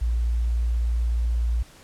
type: tone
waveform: sine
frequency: 58.27 Hz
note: A#1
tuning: in tune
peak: -20 dBFS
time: 0.01-1.63 s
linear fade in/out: 10 ms
effects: pink hiss -50 dBFS RMS until 1.83 s + low-pass 11000 Hz 12 dB/octave